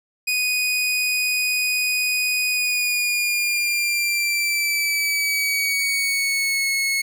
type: tone with pitch glide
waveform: sawtooth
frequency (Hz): 2484 to 2188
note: D#7 to C#7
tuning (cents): -3 to -23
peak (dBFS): -16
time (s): 0.27-7.02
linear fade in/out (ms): 10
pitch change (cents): -220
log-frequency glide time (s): 2.49-6.68
effects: none